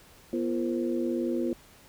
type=tone cluster; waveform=sine; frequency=244.4 / 342.1 / 463.1 / 523 Hz; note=B3 / F4 / A#4 / C5; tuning=-18 / -36 / -11 / -1 cents; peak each=-30 / -29 / -38 / -36 dBFS; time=0.33-1.53 s; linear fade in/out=2 ms; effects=pink hiss -55 dBFS RMS until 1.88 s